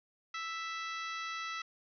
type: harmonic tone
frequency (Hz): 659.3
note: E5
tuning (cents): 0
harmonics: 2 / 3 / 4 / 5 / 6 / 7 / 8 / 9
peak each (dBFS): -40 / -43 / -46 / -49 / -49 / -55 / -55 / -54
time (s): 0.34-1.62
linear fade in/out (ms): 5
effects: none